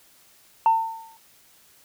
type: tone with exponential decay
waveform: sine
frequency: 900 Hz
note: A5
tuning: 39 cents sharp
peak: -11 dBFS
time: 0.66-1.17 s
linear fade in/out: 1 ms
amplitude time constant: 110 ms
effects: tanh soft clip ceiling -10 dBFS + white hiss -56 dBFS RMS until 1.84 s